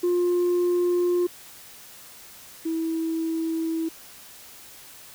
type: tone pair in turn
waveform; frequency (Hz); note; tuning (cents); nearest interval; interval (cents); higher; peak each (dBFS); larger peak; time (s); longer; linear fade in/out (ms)
sine; 353.4 / 325.6; F4 / E4; +21 / -21; minor second; 142; first; -17 / -23; first; 0.03-1.27 / 2.65-3.89; neither; 10
effects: tanh soft clip ceiling -18 dBFS + white hiss -46 dBFS RMS until 5.14 s